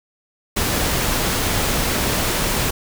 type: noise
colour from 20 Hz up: pink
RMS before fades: -20 dBFS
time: 0.56-2.71 s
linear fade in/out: 10 ms
effects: none